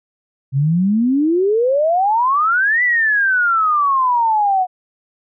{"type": "exponential two-way sweep", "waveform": "sine", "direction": "up then down", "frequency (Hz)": [130, 2000, 724], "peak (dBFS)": -12, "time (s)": [0.52, 4.67], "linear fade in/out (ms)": 50, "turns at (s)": 2.83, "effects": []}